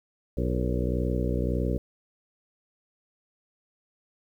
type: harmonic tone with a mistuned harmonic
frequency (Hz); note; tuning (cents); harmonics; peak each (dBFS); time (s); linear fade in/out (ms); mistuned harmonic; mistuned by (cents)
61.74; B1; 0; 1 / 2 / 3 / 4 / 5 / 6 / 7 / 8 / 9; -28 / -31 / -33 / -34 / -35 / -36 / -36 / -37 / -38; 0.37-1.78; 5; 7; +64
effects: 10-bit

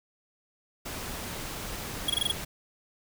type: noise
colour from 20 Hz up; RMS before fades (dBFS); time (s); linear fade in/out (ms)
pink; -37; 0.85-2.45; 10
type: tone bursts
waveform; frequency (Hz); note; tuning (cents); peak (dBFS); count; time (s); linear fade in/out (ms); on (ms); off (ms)
square; 3322; G#7; 0; -23; 6; 2.08-2.315; 5; 20; 23
effects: none

